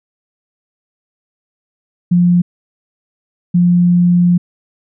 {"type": "tone bursts at uneven times", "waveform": "sine", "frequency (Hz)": 175.9, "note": "F3", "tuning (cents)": 13, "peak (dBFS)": -7, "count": 2, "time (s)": [[2.11, 2.42], [3.54, 4.38]], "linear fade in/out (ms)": 10, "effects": []}